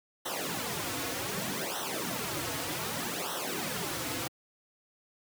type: noise with flanger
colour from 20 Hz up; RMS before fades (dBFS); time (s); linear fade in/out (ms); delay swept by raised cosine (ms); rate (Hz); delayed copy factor
pink; -34; 0.25-4.28; 10; 0.42 to 5.12; 0.65; -0.85
effects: high-pass 150 Hz 12 dB/octave